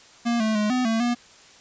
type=tone with pitch steps; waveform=square; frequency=235.7 / 218.3 / 210.7 / 252.2 / 224.9 / 240.7 Hz; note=A#3 / A3 / G#3 / B3 / A3 / B3; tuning=+19 / -13 / +25 / +36 / +38 / -44 cents; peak=-21 dBFS; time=0.25-1.15 s; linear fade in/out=20 ms; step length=150 ms; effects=white hiss -50 dBFS RMS until 1.6 s + resampled to 16000 Hz